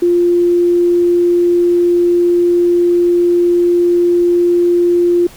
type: tone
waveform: sine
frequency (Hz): 349.2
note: F4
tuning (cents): 0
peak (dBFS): -8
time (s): 0.02-5.27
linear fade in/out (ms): 5
effects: pink hiss -39 dBFS RMS until 5.36 s